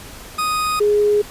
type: tone pair in turn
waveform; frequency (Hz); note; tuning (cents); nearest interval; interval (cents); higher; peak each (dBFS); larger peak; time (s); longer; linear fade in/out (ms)
40% pulse / sine; 1245 / 415.5; D#6 / G#4; +1 / +1; octave + perfect fifth; 1900; first; -17 / -12; second; 0.38-0.8 / 0.8-1.22; neither; 10
effects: pink hiss -37 dBFS RMS until 1.3 s + resampled to 32000 Hz